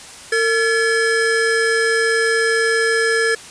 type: tone pair together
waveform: square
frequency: 453.4 / 1711.8 Hz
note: A#4 / A6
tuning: -48 / -48 cents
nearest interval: octave + major seventh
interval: 2300 cents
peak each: -18 dBFS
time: 0.32-3.35 s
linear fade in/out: 5 ms
effects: white hiss -37 dBFS RMS until 3.5 s + resampled to 22050 Hz